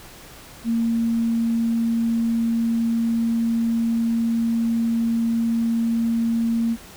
sine tone, 230 Hz, A#3, 23 cents flat, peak -18 dBFS, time 0.64-6.77 s, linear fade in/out 50 ms, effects pink hiss -43 dBFS RMS until 6.96 s

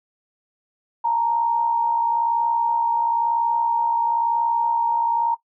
sine tone pair together, 871.3 / 932.3 Hz, A5 / A#5, -17 / 0 cents, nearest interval minor second, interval 117 cents, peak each -28 / -18 dBFS, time 1.04-5.35 s, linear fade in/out 10 ms, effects noise-tail reverb RT60 0.1 s tail -17 dB re dry

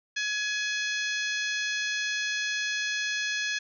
harmonic tone with a mistuned harmonic, 842 Hz, G#5, 24 cents sharp, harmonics 2 / 3 / 4 / 5 / 6 / 7 / 8, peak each -30 / -34 / -36 / -38 / -40 / -41 / -42 dBFS, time 0.16-3.59 s, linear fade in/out 10 ms, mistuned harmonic 8, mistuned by -65 cents, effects none

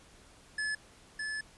square tone pair in turn, 1719 / 1727.8 Hz, A6 / A6, -41 / -32 cents, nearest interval unison, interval 9 cents, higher second, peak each -32 / -35 dBFS, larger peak first, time 0.58-0.75 / 1.19-1.41 s, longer second, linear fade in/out 5 ms, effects pink hiss -58 dBFS RMS until 1.57 s + resampled to 24000 Hz

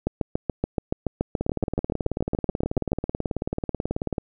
two click trains, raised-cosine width 2 ms, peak -9 / -12 dBFS, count 21 / 52, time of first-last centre 0.07-2.919 / 1.41-4.182 s, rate 7.02 / 18.4 Hz, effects none

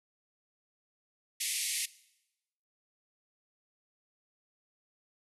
white band-pass noise, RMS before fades -34 dBFS, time 1.4-1.86 s, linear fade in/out 10 ms, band 1900 to 12000 Hz, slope 96 dB/octave, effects noise-tail reverb RT60 0.9 s tail -20 dB re dry

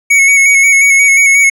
square tone with vibrato, 2217 Hz, C#7, in tune, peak -5 dBFS, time 0.1-1.5 s, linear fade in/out 10 ms, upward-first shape square, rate 5.6 Hz, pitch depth 24 cents each way, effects low-pass 11000 Hz 12 dB/octave

